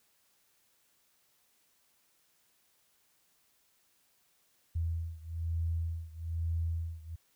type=beating tone pair; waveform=sine; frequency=82.41 / 83.51 Hz; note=E2 / E2; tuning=0 / +23 cents; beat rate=1.1 Hz; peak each=-34 / -36 dBFS; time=4.75-7.16 s; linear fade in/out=10 ms; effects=white hiss -71 dBFS RMS until 7.35 s